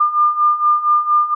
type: beating tone pair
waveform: sine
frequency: 1200 / 1204.3 Hz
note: D6 / D6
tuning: +37 / +43 cents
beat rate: 4.3 Hz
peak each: -17 / -13 dBFS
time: 0-1.35 s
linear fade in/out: 10 ms
effects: none